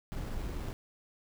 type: noise with sample-and-hold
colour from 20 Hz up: brown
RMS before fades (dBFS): -37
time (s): 0.12-0.73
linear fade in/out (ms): 0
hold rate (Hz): 6300
effects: none